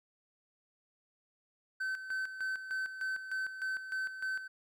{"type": "tone with tremolo", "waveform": "triangle", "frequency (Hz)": 1533, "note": "G6", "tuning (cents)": -39, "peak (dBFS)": -31, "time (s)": [1.8, 4.48], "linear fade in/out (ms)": 10, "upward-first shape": "square", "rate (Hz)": 3.3, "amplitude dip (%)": 65, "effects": []}